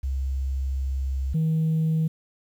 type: tone pair in turn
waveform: sine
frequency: 67 / 159.35 Hz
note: C2 / D#3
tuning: +42 / +42 cents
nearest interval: octave + minor third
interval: 1500 cents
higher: second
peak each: -23 / -18 dBFS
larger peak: second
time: 0.03-1.34 / 1.34-2.08 s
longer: first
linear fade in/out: 10 ms
effects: tanh soft clip ceiling -18 dBFS + 9-bit